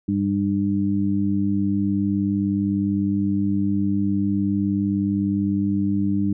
harmonic tone, 99.6 Hz, G2, 28 cents sharp, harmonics 1 / 2 / 3, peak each -27 / -21 / -23 dBFS, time 0.08-6.33 s, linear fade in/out 5 ms, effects none

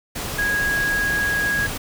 sine tone in noise, 1650 Hz, G#6, 12 cents flat, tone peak -19 dBFS, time 0.38-1.67 s, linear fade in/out 10 ms, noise pink, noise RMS -28 dBFS, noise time 0.15-1.78 s, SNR +6 dB, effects none

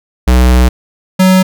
square tone pair in turn, 62.3 / 186.69 Hz, B1 / F#3, +16 / +16 cents, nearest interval octave + perfect fifth, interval 1900 cents, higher second, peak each -5 dBFS, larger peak neither, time 0.27-0.69 / 1.19-1.43 s, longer first, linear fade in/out 10 ms, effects none

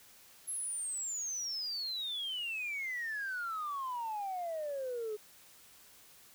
sine exponential sweep, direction down, 11250 to 415.3 Hz, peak -34 dBFS, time 0.47-5.17 s, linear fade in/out 20 ms, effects tanh soft clip ceiling -32 dBFS + white hiss -59 dBFS RMS until 6.34 s

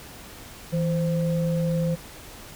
sine tone pair together, 163.79 / 520 Hz, E3 / C5, -11 / -11 cents, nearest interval octave + minor sixth, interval 2000 cents, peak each -22 / -28 dBFS, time 0.72-1.96 s, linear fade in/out 20 ms, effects pink hiss -43 dBFS RMS until 2.55 s

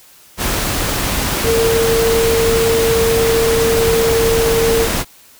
sine tone in noise, 456.1 Hz, A#4, 38 cents flat, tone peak -12 dBFS, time 1.43-4.88 s, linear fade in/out 50 ms, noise pink, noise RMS -18 dBFS, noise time 0.37-5.05 s, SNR +3 dB, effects white hiss -45 dBFS RMS until 5.39 s

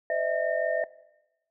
sine tone cluster, 514 / 607 / 653 / 1824 Hz, C5 / D#5 / E5 / A#6, -31 / -43 / -17 / -38 cents, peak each -33 / -30 / -27 / -33 dBFS, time 0.1-0.84 s, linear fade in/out 2 ms, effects noise-tail reverb RT60 1.0 s tail -19 dB re dry

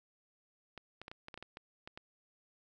clicks, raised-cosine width 0.3 ms, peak -30 dBFS, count 11, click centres 0.777 / 1.016 / 1.081 / 1.115 / 1.284 / 1.342 / 1.376 / 1.426 / 1.571 / 1.875 / 1.975 s, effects none

